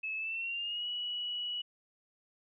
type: tone with pitch glide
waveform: sine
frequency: 2597 to 2932 Hz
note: E7 to F#7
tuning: -26 to -16 cents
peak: -34 dBFS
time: 0.03-1.62 s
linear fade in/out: 10 ms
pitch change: +210 cents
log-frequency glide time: 0.16-0.87 s
effects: none